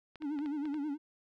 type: clicks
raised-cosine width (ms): 0.3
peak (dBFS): -33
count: 6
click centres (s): 0.157 / 0.222 / 0.389 / 0.46 / 0.655 / 0.743
type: tone with vibrato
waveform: triangle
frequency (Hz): 293.7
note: D4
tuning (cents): 0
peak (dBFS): -31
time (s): 0.2-0.98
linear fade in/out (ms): 50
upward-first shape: sine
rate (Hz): 9.4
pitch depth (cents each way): 100
effects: none